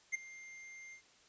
square tone with ADSR envelope, 2100 Hz, C7, 6 cents sharp, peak -31 dBFS, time 0.12-1.02 s, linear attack 25 ms, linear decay 13 ms, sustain -19 dB, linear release 90 ms, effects white hiss -65 dBFS RMS until 1.28 s + resampled to 16000 Hz

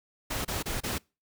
pink noise bursts, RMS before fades -32 dBFS, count 4, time 0.3-0.984 s, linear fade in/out 10 ms, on 150 ms, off 28 ms, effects noise-tail reverb RT60 0.3 s tail -26 dB re dry

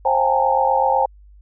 sine tone cluster, 530 / 694 / 782 / 830 / 910 Hz, C5 / F5 / G5 / G#5 / A#5, +22 / -11 / -4 / -1 / -42 cents, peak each -20 / -28 / -21 / -19 / -20 dBFS, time 0.05-1.06 s, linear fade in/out 5 ms, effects added 50 Hz sine -43 dBFS peak until 1.41 s

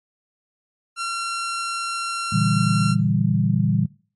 sawtooth tone, 1367 Hz, F6, 37 cents flat, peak -20 dBFS, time 0.96-2.96 s, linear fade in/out 50 ms
sine chord, E half-diminished seventh, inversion second, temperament equal with one note detuned, 116.54 / 144.48 / 164.81 / 196 Hz, Bb2 / D3 / E3 / G3, 0 / -28 / 0 / 0 cents, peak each -22 dBFS, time 2.32-3.86 s, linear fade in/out 10 ms
effects noise-tail reverb RT60 0.4 s tail -21 dB re dry + MP3 48 kbps

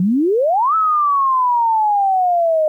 sine exponential two-way sweep, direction up then down, 171.8 to 1318.5 to 611 Hz, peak -12 dBFS, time 0-2.68 s, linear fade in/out 2 ms, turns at 0.75 s, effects 9-bit

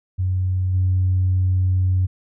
sine tone with level steps, 92.5 Hz, F#2, in tune, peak -17 / -14 dBFS, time 0.18-2.07 s, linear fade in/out 20 ms, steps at 0.73 s, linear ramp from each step 20 ms, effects tanh soft clip ceiling -11 dBFS

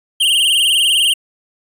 square tone with vibrato, 2988 Hz, F#7, 16 cents sharp, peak -11 dBFS, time 0.2-1.14 s, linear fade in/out 10 ms, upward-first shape sine, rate 20 Hz, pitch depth 130 cents each way, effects resampled to 32000 Hz

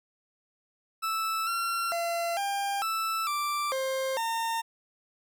40% pulse tone with pitch steps, 1316 / 1365 / 681 / 799 / 1320 / 1174 / 529 / 912 Hz, E6 / F6 / F5 / G5 / E6 / D6 / C5 / A#5, -3 / -40 / -44 / +33 / +2 / -1 / +19 / -38 cents, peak -27 dBFS, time 1.02-4.62 s, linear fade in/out 20 ms, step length 450 ms, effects none

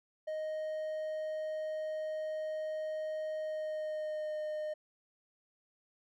triangle tone with pitch glide, 622.3 to 612.3 Hz, D#5 to D#5, 0 to -28 cents, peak -33 dBFS, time 0.27-4.74 s, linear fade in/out 10 ms, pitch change -28 cents, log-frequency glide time 3.39-4.39 s, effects none

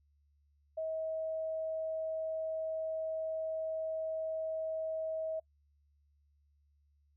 sine tone, 639 Hz, D#5, 46 cents sharp, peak -34 dBFS, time 0.77-5.4 s, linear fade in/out 10 ms, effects noise-tail reverb RT60 0.1 s tail -26 dB re dry + added 72 Hz sine -68 dBFS peak until 7.16 s

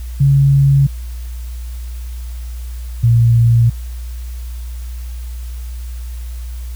sine tone pair in turn, 138.59 / 116.91 Hz, C#3 / A#2, 0 / +5 cents, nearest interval minor third, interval 295 cents, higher first, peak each -7 dBFS, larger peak neither, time 0.2-0.87 / 3.03-3.7 s, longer neither, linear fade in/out 10 ms, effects added 60 Hz sine -23 dBFS peak until 6.75 s + white hiss -43 dBFS RMS until 6.75 s

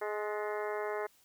harmonic tone with a mistuned harmonic, 210 Hz, G#3, 19 cents sharp, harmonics 2 / 3 / 4 / 5 / 6 / 7 / 8 / 9 / 10, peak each -36 / -40 / -42 / -44 / -46 / -47 / -48 / -49 / -50 dBFS, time 0.01-1.07 s, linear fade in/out 10 ms, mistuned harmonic 8, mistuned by +55 cents, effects white hiss -66 dBFS RMS until 1.24 s

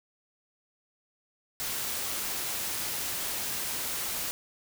white noise, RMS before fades -33 dBFS, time 1.6-4.31 s, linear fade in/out 0 ms, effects none

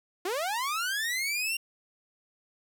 sawtooth linear sweep, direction up, 337.9 to 2794 Hz, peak -25 dBFS, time 0.25-1.57 s, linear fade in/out 5 ms, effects 11-bit

